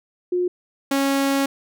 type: tone pair in turn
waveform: sine / sawtooth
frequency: 358.4 / 275.1 Hz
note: F4 / C#4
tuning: +45 / -13 cents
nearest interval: perfect fourth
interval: 458 cents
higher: first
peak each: -18 / -14 dBFS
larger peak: second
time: 0.32-0.48 / 0.91-1.46 s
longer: second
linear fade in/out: 5 ms
effects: none

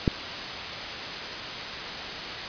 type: click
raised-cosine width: 3 ms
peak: -7 dBFS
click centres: 0.078 s
effects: white hiss -33 dBFS RMS until 2.48 s + resampled to 11025 Hz

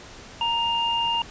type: tone pair together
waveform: sine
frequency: 931 / 2813 Hz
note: A#5 / F7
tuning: -2 / +12 cents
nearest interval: octave + perfect fifth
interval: 1914 cents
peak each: -24 dBFS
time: 0.41-1.22 s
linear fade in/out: 2 ms
effects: pink hiss -43 dBFS RMS until 1.3 s + resampled to 16000 Hz

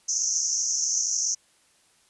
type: band-pass noise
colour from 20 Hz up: pink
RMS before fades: -26 dBFS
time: 0.08-1.35 s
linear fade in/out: 10 ms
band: 5700 to 6600 Hz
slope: 96 dB/octave
effects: white hiss -62 dBFS RMS until 2.09 s + resampled to 24000 Hz

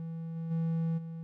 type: tone with level steps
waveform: triangle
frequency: 164.2 Hz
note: E3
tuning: 6 cents flat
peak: -34 / -32 / -26 / -36 dBFS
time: 0-1.23 s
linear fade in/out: 0 ms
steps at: 0.35 / 0.5 / 0.97 s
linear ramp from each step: 20 ms
effects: none

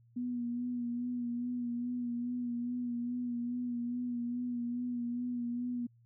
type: tone with vibrato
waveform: sine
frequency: 242.5 Hz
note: B3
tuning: 31 cents flat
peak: -33 dBFS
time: 0.16-5.87 s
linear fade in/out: 10 ms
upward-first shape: sine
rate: 2.4 Hz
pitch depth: 31 cents each way
effects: added 117 Hz sine -61 dBFS peak until 6.05 s

